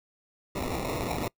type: noise with sample-and-hold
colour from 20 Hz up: violet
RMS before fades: -31 dBFS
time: 0.55-1.28 s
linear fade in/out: 2 ms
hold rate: 1575 Hz
effects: noise-tail reverb RT60 0.1 s tail -24 dB re dry